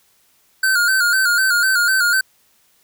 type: tone with vibrato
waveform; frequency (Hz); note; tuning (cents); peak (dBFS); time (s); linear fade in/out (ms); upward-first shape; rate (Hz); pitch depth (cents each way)
square; 1480; F#6; 0; -14; 0.63-2.21; 5; square; 4; 68
effects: white hiss -58 dBFS RMS until 2.83 s